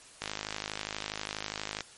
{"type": "click train", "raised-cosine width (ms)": 0.2, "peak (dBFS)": -16, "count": 84, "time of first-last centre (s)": [0.22, 1.807], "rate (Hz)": 52.3, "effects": ["white hiss -53 dBFS RMS until 1.97 s", "MP3 48 kbps"]}